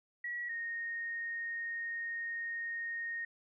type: tone pair in turn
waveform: sine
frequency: 1924 / 1855.7 Hz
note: B6 / A#6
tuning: -46 / -8 cents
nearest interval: minor second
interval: 62 cents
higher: first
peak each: -36 / -36 dBFS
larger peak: neither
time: 0.24-0.49 / 0.49-3.25 s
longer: second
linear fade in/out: 5 ms
effects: none